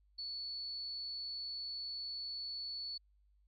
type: tone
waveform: sine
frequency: 4435 Hz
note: C#8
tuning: in tune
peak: -40 dBFS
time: 0.18-2.98 s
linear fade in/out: 10 ms
effects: added 50 Hz sine -67 dBFS peak until 3.47 s + AAC 64 kbps